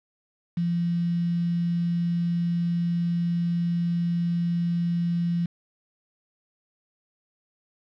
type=tone with quantisation; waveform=sine; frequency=171.6 Hz; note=F3; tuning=30 cents flat; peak=-22 dBFS; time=0.57-5.46 s; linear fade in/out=5 ms; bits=7; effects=low-pass 3000 Hz 12 dB/octave